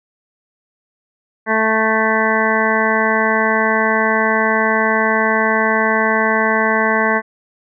harmonic tone, 220 Hz, A3, in tune, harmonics 1 / 2 / 3 / 4 / 5 / 7 / 8 / 9, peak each -21 / -21 / -21 / -21 / -21 / -21 / -21 / -21 dBFS, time 1.46-7.22 s, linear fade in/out 50 ms, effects none

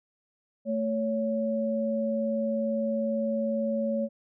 sine tone pair together, 222.2 / 560 Hz, A3 / C#5, +17 / +18 cents, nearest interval octave + major third, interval 1601 cents, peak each -28 dBFS, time 0.65-4.09 s, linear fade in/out 50 ms, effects none

